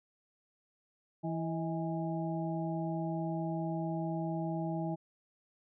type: harmonic tone with a mistuned harmonic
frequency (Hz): 164.5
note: E3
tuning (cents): -3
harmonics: 1 / 2 / 4 / 5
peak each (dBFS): -35 / -38 / -41 / -42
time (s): 1.23-4.96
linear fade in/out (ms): 20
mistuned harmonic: 4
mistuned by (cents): -53
effects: none